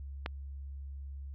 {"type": "click", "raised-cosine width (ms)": 0.3, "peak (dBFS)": -18, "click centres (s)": 0.261, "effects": ["added 69 Hz sine -40 dBFS peak until 1.34 s", "low-pass 4000 Hz 12 dB/octave"]}